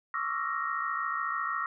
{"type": "tone cluster", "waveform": "sine", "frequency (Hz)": [1104, 1158, 1312, 1378, 1868], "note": ["C#6", "D6", "E6", "F6", "A#6"], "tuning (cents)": [-7, -25, -9, -24, 3], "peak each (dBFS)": [-37, -36, -34, -37, -36], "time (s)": [0.14, 1.66], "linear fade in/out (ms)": 2, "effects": []}